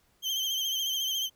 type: tone with vibrato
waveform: 35% pulse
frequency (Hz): 3136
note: G7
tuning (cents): 0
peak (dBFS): -26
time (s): 0.22-1.3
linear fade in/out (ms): 50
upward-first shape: triangle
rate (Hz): 14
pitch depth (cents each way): 62
effects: pink hiss -68 dBFS RMS until 1.35 s